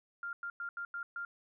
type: tone bursts at uneven times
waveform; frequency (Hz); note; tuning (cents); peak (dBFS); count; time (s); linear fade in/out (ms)
sine; 1397; F6; 0; -37; 6; 0.23-0.33 / 0.43-0.5 / 0.6-0.69 / 0.77-0.85 / 0.94-1.03 / 1.16-1.25; 2
effects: none